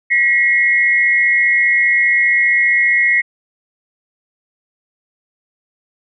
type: tone pair together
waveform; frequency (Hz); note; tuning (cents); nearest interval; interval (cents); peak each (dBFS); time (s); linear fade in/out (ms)
sine; 1919.9 / 2155; B6 / C#7; -49 / -49; major second; 200; -13; 0.1-3.22; 20
effects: none